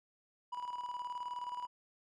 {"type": "tone with tremolo", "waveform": "triangle", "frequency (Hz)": 980, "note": "B5", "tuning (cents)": -14, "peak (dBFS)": -35, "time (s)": [0.52, 1.67], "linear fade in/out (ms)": 10, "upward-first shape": "square", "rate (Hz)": 19, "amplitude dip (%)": 55, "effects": ["resampled to 22050 Hz"]}